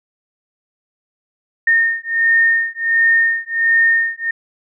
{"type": "beating tone pair", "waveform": "sine", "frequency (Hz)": [1830, 1831.4], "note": ["A#6", "A#6"], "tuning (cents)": [-32, -31], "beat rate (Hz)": 1.4, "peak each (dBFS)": -15, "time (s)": [1.67, 4.31], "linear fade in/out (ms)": 5, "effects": []}